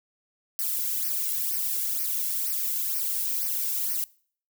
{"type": "noise with flanger", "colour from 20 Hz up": "violet", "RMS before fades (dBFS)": -28, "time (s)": [0.59, 4.04], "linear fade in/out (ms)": 0, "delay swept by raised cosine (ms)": [0.27, 1.67], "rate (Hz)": 2.1, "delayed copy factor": -0.95, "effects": ["noise-tail reverb RT60 0.5 s tail -23 dB re dry"]}